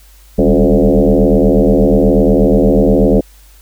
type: tone with frequency modulation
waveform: sine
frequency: 122.5 Hz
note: B2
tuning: 14 cents flat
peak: -6 dBFS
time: 0.38-3.21 s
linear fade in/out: 10 ms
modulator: 78.9 Hz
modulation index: 5.8
effects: added 50 Hz sine -40 dBFS peak until 3.61 s + white hiss -47 dBFS RMS until 3.61 s